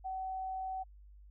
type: tone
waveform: sine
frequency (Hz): 757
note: F#5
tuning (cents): +39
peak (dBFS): -36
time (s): 0.04-0.84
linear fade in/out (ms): 20
effects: added 50 Hz sine -53 dBFS peak until 1.3 s